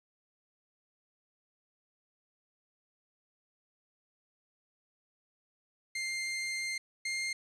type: tone pair in turn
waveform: sawtooth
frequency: 2102 / 2114 Hz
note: C7 / C7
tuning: +7 / +17 cents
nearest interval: unison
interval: 10 cents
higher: second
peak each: -30 / -29 dBFS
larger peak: second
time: 5.95-6.78 / 7.05-7.33 s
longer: first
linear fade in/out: 5 ms
effects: resampled to 22050 Hz + 11-bit